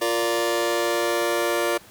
sawtooth chord, Bb major, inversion second, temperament just, 349.6 / 466.2 / 582.7 Hz, F4 / Bb4 / D5, +2 / 0 / -14 cents, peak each -21 / -23 / -21 dBFS, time 0.01-1.78 s, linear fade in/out 10 ms, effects pink hiss -48 dBFS RMS until 1.9 s + high-pass 80 Hz 12 dB/octave

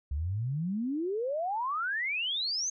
sine exponential sweep, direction up, 66.8 to 6490 Hz, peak -29 dBFS, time 0.11-2.7 s, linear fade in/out 5 ms, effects none

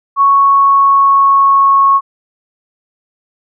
sine tone with pitch glide, 1108.7 to 1099.8 Hz, C#6 to C#6, 0 to -14 cents, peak -5 dBFS, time 0.16-2.01 s, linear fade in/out 50 ms, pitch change -14 cents, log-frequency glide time 0.3-1.8 s, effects none

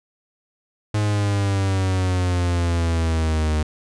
45% pulse exponential sweep, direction down, 106 to 76.1 Hz, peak -18 dBFS, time 0.94-3.63 s, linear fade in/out 5 ms, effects resampled to 22050 Hz

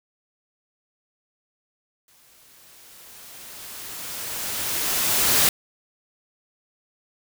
white noise with exponential growth, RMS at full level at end -17 dBFS, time 2.08-5.49 s, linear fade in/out 2 ms, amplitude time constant 740 ms, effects none

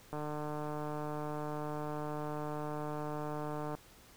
click train, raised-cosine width 1 ms, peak -26 dBFS, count 544, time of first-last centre 0.13-3.75 s, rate 150 Hz, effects pink hiss -59 dBFS RMS until 4.16 s

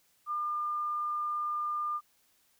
sine tone, 1203 Hz, D6, 41 cents sharp, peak -30 dBFS, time 0.26-2.01 s, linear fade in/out 50 ms, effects white hiss -69 dBFS RMS until 2.59 s

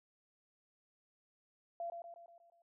sine tone with echo, 683 Hz, F5, 39 cents flat, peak -38 dBFS, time 1.8-1.9 s, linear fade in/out 2 ms, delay 120 ms, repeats 6, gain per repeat -5 dB, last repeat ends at 2.62 s, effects none

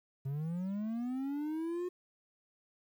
triangle linear sweep, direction up, 131.6 to 363.1 Hz, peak -32 dBFS, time 0.25-1.89 s, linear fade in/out 10 ms, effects 11-bit

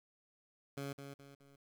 15% pulse tone with echo, 139.6 Hz, C#3, 13 cents sharp, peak -34 dBFS, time 0.77-0.93 s, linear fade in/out 5 ms, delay 210 ms, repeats 3, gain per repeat -7 dB, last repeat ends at 1.56 s, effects 12-bit

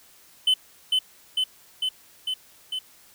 triangle tone with echo, 3038 Hz, F#7, 45 cents sharp, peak -15 dBFS, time 0.47-0.54 s, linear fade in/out 5 ms, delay 450 ms, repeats 5, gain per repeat -2 dB, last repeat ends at 2.79 s, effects white hiss -54 dBFS RMS until 3.14 s

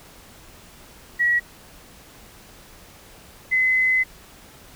sine tone pair in turn, 1921 / 2035 Hz, B6 / C7, -48 / -49 cents, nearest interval minor second, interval 99 cents, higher second, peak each -16 dBFS, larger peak neither, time 1.19-1.4 / 3.51-4.04 s, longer second, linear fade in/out 20 ms, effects pink hiss -47 dBFS RMS until 4.75 s

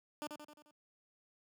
15% pulse tone with echo, 298.8 Hz, D4, 30 cents sharp, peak -33 dBFS, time 0.22-0.27 s, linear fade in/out 0 ms, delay 88 ms, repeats 5, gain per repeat -5 dB, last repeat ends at 0.71 s, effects high-pass 150 Hz 12 dB/octave

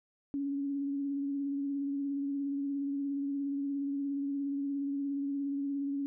sine tone with vibrato, 280 Hz, C#4, 18 cents sharp, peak -31 dBFS, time 0.34-6.06 s, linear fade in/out 0 ms, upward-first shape sine, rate 17 Hz, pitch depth 24 cents each way, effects none

